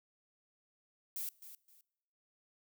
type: noise with echo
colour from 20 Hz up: violet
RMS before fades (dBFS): -40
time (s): 1.16-1.29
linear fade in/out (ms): 2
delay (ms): 260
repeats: 2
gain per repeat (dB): -12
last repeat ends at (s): 1.81
effects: noise-tail reverb RT60 1.0 s tail -24 dB re dry